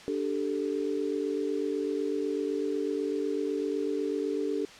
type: chord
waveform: sine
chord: D suspended fourth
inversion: none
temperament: equal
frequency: 293.7 / 392 / 440 Hz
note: D4 / G4 / A4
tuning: 0 / 0 / 0 cents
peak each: -32 dBFS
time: 0.08-4.65 s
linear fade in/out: 0 ms
effects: white hiss -48 dBFS RMS until 4.79 s + low-pass 5000 Hz 12 dB/octave